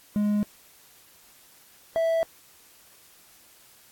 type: tone pair in turn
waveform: triangle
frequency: 207.7 / 657.1 Hz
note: G#3 / E5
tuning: 0 / -6 cents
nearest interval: octave + minor sixth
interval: 1994 cents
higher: second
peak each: -19 dBFS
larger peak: neither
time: 0.16-0.43 / 1.96-2.23 s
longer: neither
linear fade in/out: 0 ms
effects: white hiss -55 dBFS RMS until 3.91 s + AAC 64 kbps